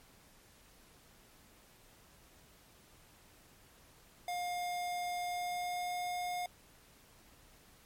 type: tone with pitch glide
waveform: square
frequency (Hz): 710 to 714.9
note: F5 to F5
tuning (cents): +28 to +40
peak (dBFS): -36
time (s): 4.28-6.46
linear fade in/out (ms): 2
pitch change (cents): +12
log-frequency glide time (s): 5.25-5.95
effects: pink hiss -62 dBFS RMS until 7.85 s + MP3 64 kbps